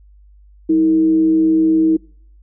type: tone with frequency modulation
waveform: sine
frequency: 319.9 Hz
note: D#4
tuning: 48 cents sharp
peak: -10 dBFS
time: 0.69-1.97 s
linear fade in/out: 10 ms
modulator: 132 Hz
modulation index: 0.24
effects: noise-tail reverb RT60 0.6 s tail -26 dB re dry + added 50 Hz sine -43 dBFS peak until 2.42 s